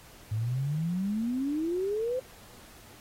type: exponential sweep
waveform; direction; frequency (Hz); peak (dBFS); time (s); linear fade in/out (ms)
sine; up; 104.4 to 523.3; -27; 0.31-2.2; 10
effects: pink hiss -53 dBFS RMS until 3 s + AAC 48 kbps